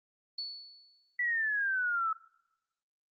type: tone with exponential decay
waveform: sine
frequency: 4435 Hz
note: C#8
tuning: in tune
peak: -33 dBFS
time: 0.38-1.17 s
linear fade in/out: 5 ms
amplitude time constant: 170 ms
type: exponential sweep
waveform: sine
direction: down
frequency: 1975.5 to 1293 Hz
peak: -28 dBFS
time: 1.19-2.13 s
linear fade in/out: 5 ms
effects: noise-tail reverb RT60 0.9 s tail -23 dB re dry + Opus 24 kbps